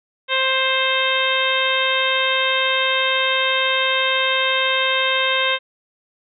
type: harmonic tone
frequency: 526 Hz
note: C5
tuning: 9 cents sharp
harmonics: 1 / 2 / 3 / 4 / 5 / 6 / 7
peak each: -24 / -24 / -24 / -24 / -24 / -24 / -24 dBFS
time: 0.28-5.59 s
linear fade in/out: 50 ms
effects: none